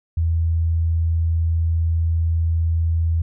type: tone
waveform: sine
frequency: 82.41 Hz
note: E2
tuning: in tune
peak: -16 dBFS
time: 0.17-3.22 s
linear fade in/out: 5 ms
effects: none